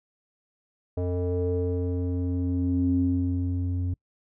square tone with low-pass filter sweep, 89.4 Hz, F2, 41 cents sharp, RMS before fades -26 dBFS, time 0.97-3.94 s, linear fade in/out 5 ms, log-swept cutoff 540 to 190 Hz, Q 6, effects noise-tail reverb RT60 0.1 s tail -26 dB re dry

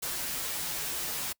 white noise with comb filter, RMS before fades -34 dBFS, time 0.02-1.33 s, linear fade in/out 10 ms, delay 10 ms, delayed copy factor -0.8, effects noise-tail reverb RT60 0.1 s tail -26 dB re dry

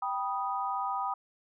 sine chord, G augmented, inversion none, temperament equal with one note detuned, 784 / 978.7 / 1244.5 Hz, G5 / B5 / D#6, 0 / -16 / 0 cents, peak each -34 dBFS, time 0.02-1.14 s, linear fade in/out 5 ms, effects none

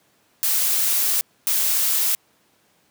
blue noise bursts at uneven times, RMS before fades -20 dBFS, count 2, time 0.43-1.21 / 1.47-2.15 s, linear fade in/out 0 ms, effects pink hiss -61 dBFS RMS until 2.9 s + high-pass 150 Hz 12 dB/octave

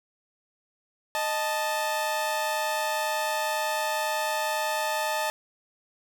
sawtooth tone pair together, 620 / 878 Hz, D#5 / A5, -6 / -4 cents, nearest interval tritone, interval 602 cents, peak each -26 / -24 dBFS, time 1.15-5.3 s, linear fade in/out 0 ms, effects none

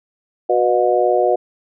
harmonic tone with a mistuned harmonic, 122.6 Hz, B2, 12 cents flat, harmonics 3 / 4 / 5 / 6, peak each -18 / -18 / -18 / -18 dBFS, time 0.49-1.36 s, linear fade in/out 10 ms, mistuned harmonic 6, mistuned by -38 cents, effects none

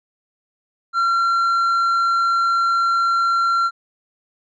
sine tone with tanh clipping, 1368 Hz, F6, 36 cents flat, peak -16 dBFS, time 0.93-3.71 s, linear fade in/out 50 ms, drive 5 dB, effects none

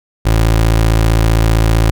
25% pulse tone, 55.4 Hz, A1, 13 cents sharp, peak -5 dBFS, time 0.25-1.91 s, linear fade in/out 10 ms, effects none

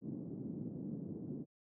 white band-pass noise, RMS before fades -44 dBFS, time 0.01-1.46 s, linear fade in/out 50 ms, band 140 to 300 Hz, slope 24 dB/octave, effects none

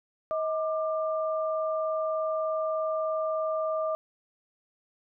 sine tone pair together, 633.3 / 1190 Hz, D#5 / D6, +30 / +22 cents, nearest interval major seventh, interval 1092 cents, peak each -27 / -33 dBFS, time 0.31-3.95 s, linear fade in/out 0 ms, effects none

